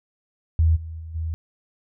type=tone with level steps; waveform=sine; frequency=80.9 Hz; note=E2; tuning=32 cents flat; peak=-14 / -31 / -33 / -24 dBFS; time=0.59-1.34 s; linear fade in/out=0 ms; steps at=0.75 / 0.99 / 1.14 s; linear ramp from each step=20 ms; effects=none